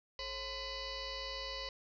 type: tone with frequency modulation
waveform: sine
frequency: 2489 Hz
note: D#7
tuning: in tune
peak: -39 dBFS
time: 0.19-1.69 s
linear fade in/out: 2 ms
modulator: 487 Hz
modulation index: 5.1
effects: none